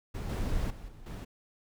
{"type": "noise with level steps", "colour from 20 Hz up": "brown", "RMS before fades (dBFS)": [-35, -31, -44, -50, -38], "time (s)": [0.14, 1.25], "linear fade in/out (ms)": 10, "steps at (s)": [0.29, 0.7, 0.88, 1.06], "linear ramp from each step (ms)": 5, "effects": []}